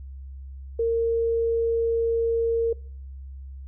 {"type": "tone", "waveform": "sine", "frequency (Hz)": 459.8, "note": "A#4", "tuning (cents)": -24, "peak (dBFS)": -20, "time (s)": [0.79, 2.73], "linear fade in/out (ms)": 5, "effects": ["noise-tail reverb RT60 0.6 s tail -24 dB re dry", "added 67 Hz sine -36 dBFS peak until 3.67 s"]}